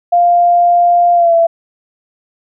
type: tone with pitch glide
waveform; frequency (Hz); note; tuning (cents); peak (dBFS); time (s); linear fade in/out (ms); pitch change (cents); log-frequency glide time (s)
sine; 698.5 to 670; F5 to E5; 0 to +28; -6; 0.12-1.47; 10; -72; 1.14-1.34
effects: none